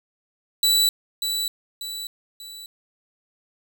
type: tone with echo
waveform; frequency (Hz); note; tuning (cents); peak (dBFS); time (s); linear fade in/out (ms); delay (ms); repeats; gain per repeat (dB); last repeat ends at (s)
sawtooth; 3951; B7; 0; -13; 0.63-0.89; 2; 590; 3; -7; 2.66
effects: none